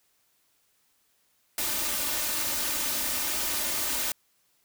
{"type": "noise with comb filter", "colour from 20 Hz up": "white", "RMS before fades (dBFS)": -29, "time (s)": [1.58, 4.12], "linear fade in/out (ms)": 2, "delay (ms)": 3.3, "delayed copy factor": 0.65, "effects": ["white hiss -69 dBFS RMS until 4.64 s"]}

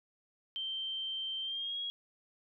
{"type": "tone with pitch glide", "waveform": "sine", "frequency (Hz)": [3130, 3299], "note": ["G7", "G#7"], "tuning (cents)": [-3, -12], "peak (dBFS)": -35, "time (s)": [0.56, 1.9], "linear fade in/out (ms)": 0, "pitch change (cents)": 91, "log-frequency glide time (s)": [1.41, 1.77], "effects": []}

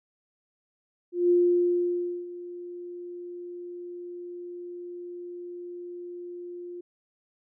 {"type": "tone with ADSR envelope", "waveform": "sine", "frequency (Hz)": 351.9, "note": "F4", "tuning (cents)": 13, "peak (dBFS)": -17, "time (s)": [1.12, 6.81], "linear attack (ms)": 180, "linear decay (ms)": 960, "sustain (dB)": -19, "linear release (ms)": 7, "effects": []}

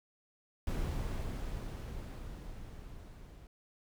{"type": "noise with level ramp", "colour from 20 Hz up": "brown", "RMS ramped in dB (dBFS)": [-34, -52], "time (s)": [0.67, 3.47], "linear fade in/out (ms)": 2, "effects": []}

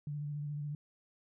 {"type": "tone with vibrato", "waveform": "sine", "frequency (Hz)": 146.83, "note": "D3", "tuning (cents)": 0, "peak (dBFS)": -36, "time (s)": [0.07, 0.75], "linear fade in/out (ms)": 2, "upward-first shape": "square", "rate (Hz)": 14, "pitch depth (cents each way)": 22, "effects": []}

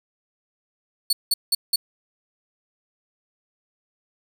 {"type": "tone bursts", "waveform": "sawtooth", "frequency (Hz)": 4435, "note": "C#8", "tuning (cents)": 0, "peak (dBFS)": -14, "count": 4, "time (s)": [1.1, 1.76], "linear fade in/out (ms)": 5, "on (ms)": 30, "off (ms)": 180, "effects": []}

